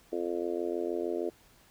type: harmonic tone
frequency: 86.5 Hz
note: F2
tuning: 16 cents flat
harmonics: 3 / 4 / 5 / 6 / 7 / 8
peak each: -41 / -33 / -35 / -41 / -39 / -46 dBFS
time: 0.12-1.3 s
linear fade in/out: 10 ms
effects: pink hiss -61 dBFS RMS until 1.7 s